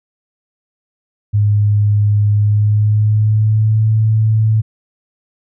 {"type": "tone with pitch glide", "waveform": "sine", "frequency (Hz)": [103.83, 109.62], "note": ["G#2", "A2"], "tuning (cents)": [0, -6], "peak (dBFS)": -9, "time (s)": [1.33, 4.62], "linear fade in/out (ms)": 20, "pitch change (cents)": 94, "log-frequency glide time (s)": [2.32, 3.89], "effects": []}